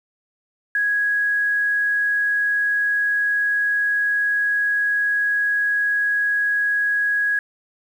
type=tone; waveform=sine; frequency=1661.2 Hz; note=G#6; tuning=in tune; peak=-17 dBFS; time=0.75-7.39 s; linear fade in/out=2 ms; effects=8-bit